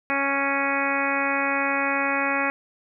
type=harmonic tone; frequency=277.2 Hz; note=C#4; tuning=in tune; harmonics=1 / 2 / 3 / 4 / 5 / 6 / 7 / 8 / 9; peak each=-30 / -30 / -30 / -30 / -30 / -30 / -30 / -30 / -30 dBFS; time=0.1-2.5 s; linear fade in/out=0 ms; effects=none

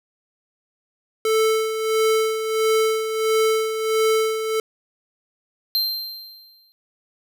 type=tone with tremolo; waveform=square; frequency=440 Hz; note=A4; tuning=in tune; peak=-16 dBFS; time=1.25-4.6 s; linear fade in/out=2 ms; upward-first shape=sine; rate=1.5 Hz; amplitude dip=60%
type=tone with exponential decay; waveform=square; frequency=4151 Hz; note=C8; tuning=15 cents flat; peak=-17 dBFS; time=5.75-6.72 s; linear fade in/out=0 ms; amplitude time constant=210 ms
effects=none

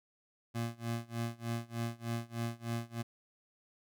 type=tone with tremolo; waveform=25% pulse; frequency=116.54 Hz; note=A#2; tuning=in tune; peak=-29 dBFS; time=0.54-3.03 s; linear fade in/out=20 ms; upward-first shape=sine; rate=3.3 Hz; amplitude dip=95%; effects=none

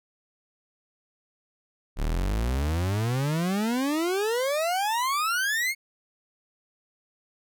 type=exponential sweep; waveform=40% pulse; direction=up; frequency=34.65 to 2217 Hz; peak=-23 dBFS; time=1.96-5.75 s; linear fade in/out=50 ms; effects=none

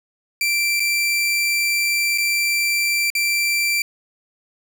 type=tone with dropouts; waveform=sawtooth; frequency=2349 Hz; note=D7; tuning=in tune; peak=-14 dBFS; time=0.41-3.82 s; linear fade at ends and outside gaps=2 ms; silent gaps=0.797-0.802 / 2.177-2.182 / 3.102-3.151 s; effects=none

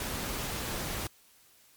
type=noise; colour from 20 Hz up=pink; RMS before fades=-35 dBFS; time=0-1.07 s; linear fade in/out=2 ms; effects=white hiss -61 dBFS RMS until 1.76 s + MP3 96 kbps

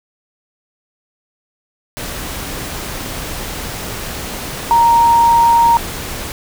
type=tone in noise; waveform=sine; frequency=932 Hz; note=A#5; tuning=1 cent flat; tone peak=-7 dBFS; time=4.71-5.77 s; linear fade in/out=0 ms; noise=pink; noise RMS=-25 dBFS; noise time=1.97-6.32 s; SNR=+15 dB; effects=none

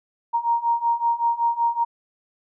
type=beating tone pair; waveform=sine; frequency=932.3 / 937.6 Hz; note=A#5 / A#5; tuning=0 / +10 cents; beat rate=5.3 Hz; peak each=-23 / -21 dBFS; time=0.33-1.85 s; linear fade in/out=20 ms; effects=none

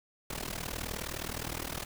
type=noise with amplitude modulation; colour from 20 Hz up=pink; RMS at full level=-34 dBFS; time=0.3-1.85 s; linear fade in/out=5 ms; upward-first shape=sine; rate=39.4 Hz; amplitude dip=90%; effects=none

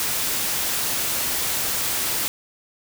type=noise; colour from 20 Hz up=white; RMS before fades=-24 dBFS; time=0-2.28 s; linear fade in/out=0 ms; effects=none

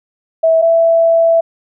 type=tone pair in turn; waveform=sine; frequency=651 / 663.1 Hz; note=E5 / E5; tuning=-22 / +10 cents; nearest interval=unison; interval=32 cents; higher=second; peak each=-7 dBFS; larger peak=neither; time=0.43-0.62 / 0.62-1.41 s; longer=second; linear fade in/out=10 ms; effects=none

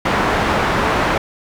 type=low-pass noise; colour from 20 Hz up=white; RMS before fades=-17 dBFS; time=0.05-1.18 s; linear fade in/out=5 ms; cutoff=1300 Hz; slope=12 dB/octave; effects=none

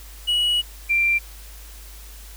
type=tone pair in turn; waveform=triangle / sine; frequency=2925 / 2364 Hz; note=F#7 / D7; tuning=-21 / +11 cents; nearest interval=major third; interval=368 cents; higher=first; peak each=-16 dBFS; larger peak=neither; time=0.27-0.62 / 0.89-1.19 s; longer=first; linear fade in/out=20 ms; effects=added 51 Hz sine -39 dBFS peak until 2.36 s + white hiss -45 dBFS RMS until 2.36 s

